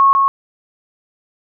sine tone with echo, 1096 Hz, C#6, 20 cents flat, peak -7 dBFS, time 0-0.13 s, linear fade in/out 0 ms, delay 150 ms, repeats 1, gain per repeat -3 dB, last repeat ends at 0.28 s, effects none

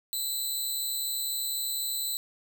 10% pulse tone with amplitude modulation, 4016 Hz, B7, 28 cents sharp, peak -20 dBFS, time 0.13-2.17 s, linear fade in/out 0 ms, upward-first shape sine, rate 264 Hz, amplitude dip 55%, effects 10-bit

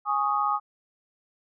sine chord, Ab suspended fourth, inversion none, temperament equal, 830.6 / 1108.7 / 1244.5 Hz, Ab5 / Db6 / Eb6, 0 / 0 / 0 cents, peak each -27 / -29 / -25 dBFS, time 0.05-0.6 s, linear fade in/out 50 ms, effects none

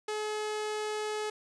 sawtooth tone, 425.9 Hz, G#4, 44 cents sharp, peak -28 dBFS, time 0.08-1.3 s, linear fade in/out 5 ms, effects resampled to 22050 Hz + 9-bit

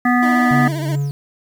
harmonic tone, 246.1 Hz, B3, 6 cents flat, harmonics 1 / 3 / 5 / 7 / 8, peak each -14 / -19 / -21 / -22 / -23 dBFS, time 0.05-0.68 s, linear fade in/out 5 ms
25% pulse tone with vibrato, 320 Hz, D#4, 49 cents sharp, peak -21 dBFS, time 0.22-0.96 s, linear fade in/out 10 ms, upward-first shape sine, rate 15 Hz, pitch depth 95 cents each way
triangle tone with tremolo, 141.8 Hz, C#3, 40 cents sharp, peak -14 dBFS, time 0.51-1.11 s, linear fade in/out 0 ms, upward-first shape sine, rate 2.7 Hz, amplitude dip 50%
effects 7-bit

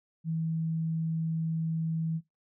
sine tone, 162 Hz, E3, 30 cents flat, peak -28 dBFS, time 0.24-2.21 s, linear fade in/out 50 ms, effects noise-tail reverb RT60 0.2 s tail -19 dB re dry

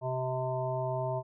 harmonic tone, 128.8 Hz, C3, 27 cents flat, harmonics 1 / 3 / 5 / 7 / 8, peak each -34 / -39 / -33 / -38 / -44 dBFS, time 0.01-1.23 s, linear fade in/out 50 ms, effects none

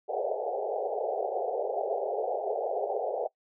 pink band-pass noise, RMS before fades -31 dBFS, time 0.08-3.28 s, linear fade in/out 20 ms, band 400 to 800 Hz, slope 96 dB/octave, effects noise-tail reverb RT60 0.1 s tail -22 dB re dry

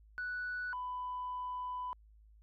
sine tone pair in turn, 1480 / 997.5 Hz, F#6 / B5, 0 / +17 cents, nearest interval perfect fifth, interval 683 cents, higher first, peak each -35 / -36 dBFS, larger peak first, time 0.18-0.73 / 0.73-1.93 s, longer second, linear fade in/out 0 ms, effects tanh soft clip ceiling -33 dBFS + added 53 Hz sine -58 dBFS peak until 2.42 s

